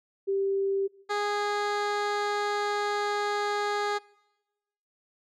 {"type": "tone pair in turn", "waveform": ["sine", "15% pulse"], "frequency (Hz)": [392, 412.4], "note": ["G4", "G#4"], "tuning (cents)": [0, -12], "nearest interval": "minor second", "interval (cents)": 88, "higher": "second", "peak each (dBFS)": [-24, -20], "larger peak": "second", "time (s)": [[0.27, 0.88], [1.09, 3.99]], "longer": "second", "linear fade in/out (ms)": 20, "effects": ["noise-tail reverb RT60 1.0 s tail -23 dB re dry", "low-pass 5000 Hz 12 dB/octave"]}